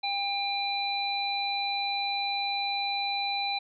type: harmonic tone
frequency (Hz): 800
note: G5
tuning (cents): +35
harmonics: 1 / 3 / 5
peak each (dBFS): -31 / -34 / -31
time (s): 0.03-3.59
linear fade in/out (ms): 10
effects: none